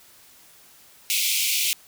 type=high-pass noise; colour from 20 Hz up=pink; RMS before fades=-23 dBFS; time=1.1-1.73 s; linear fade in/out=0 ms; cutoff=2200 Hz; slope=96 dB/octave; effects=white hiss -52 dBFS RMS until 1.87 s